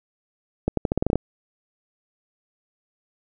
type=accelerating click train; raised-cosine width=2 ms; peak=-7 dBFS; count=10; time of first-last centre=0.68-1.156 s; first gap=93 ms; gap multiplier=0.85; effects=none